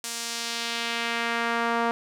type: tone with band-pass filter sweep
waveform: sawtooth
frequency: 233.1 Hz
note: A#3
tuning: in tune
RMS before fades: -28 dBFS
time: 0.04-1.91 s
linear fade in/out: 0 ms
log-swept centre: 7800 to 980 Hz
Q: 1.1
effects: none